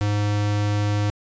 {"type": "tone", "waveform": "square", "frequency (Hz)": 103.6, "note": "G#2", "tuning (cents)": -4, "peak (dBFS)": -20, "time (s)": [0.01, 1.1], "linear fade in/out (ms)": 0, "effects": ["resampled to 16000 Hz"]}